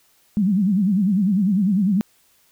sine tone with vibrato, 196 Hz, G3, in tune, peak -15 dBFS, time 0.37-2.01 s, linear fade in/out 0 ms, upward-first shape sine, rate 10 Hz, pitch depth 170 cents each way, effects white hiss -59 dBFS RMS until 2.51 s

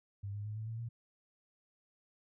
sine tone with pitch steps, 100 / 103.11 / 106.31 / 109.62 / 113.03 / 116.54 Hz, G2 / G#2 / G#2 / A2 / A2 / A#2, +35 / -12 / +41 / -6 / +47 / 0 cents, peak -38 dBFS, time 0.23-0.89 s, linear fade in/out 10 ms, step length 110 ms, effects none

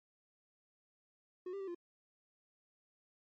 triangle tone with pitch steps, 364.2 / 395.8 / 387 / 347.4 Hz, F#4 / G4 / G4 / F4, -27 / +17 / -22 / -9 cents, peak -38 dBFS, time 1.46-1.748 s, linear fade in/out 5 ms, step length 72 ms, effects MP3 32 kbps

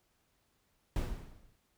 brown noise with exponential decay, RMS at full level -29 dBFS, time 0.96-1.56 s, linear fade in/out 1 ms, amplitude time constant 130 ms, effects pink hiss -75 dBFS RMS until 1.77 s

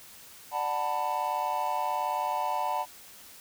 triangle chord, B minor seventh, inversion first, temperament just, 592.7 / 740.8 / 889 / 987.8 Hz, D5 / F#5 / A5 / B5, +16 / +2 / +18 / 0 cents, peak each -35 / -31 / -29 / -31 dBFS, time 0.51-2.86 s, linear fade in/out 50 ms, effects white hiss -50 dBFS RMS until 3.4 s

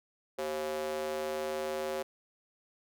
square tone with high-pass filter, 76.7 Hz, D#2, 24 cents flat, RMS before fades -35 dBFS, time 0.38-2.03 s, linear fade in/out 10 ms, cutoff 470 Hz, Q 3.9, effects none

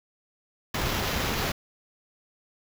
pink noise with sample-and-hold, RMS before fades -28 dBFS, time 0.74-1.52 s, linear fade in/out 5 ms, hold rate 8820 Hz, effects none

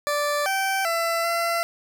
20% pulse tone with pitch steps, 585 / 775 / 670 / 678 Hz, D5 / G5 / E5 / E5, -7 / -20 / +28 / +49 cents, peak -17 dBFS, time 0.07-1.63 s, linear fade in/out 0 ms, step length 390 ms, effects none

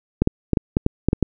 clicks, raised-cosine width 3 ms, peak -3 dBFS, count 9, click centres 0.22 / 0.274 / 0.533 / 0.572 / 0.769 / 0.864 / 1.086 / 1.131 / 1.227 s, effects none

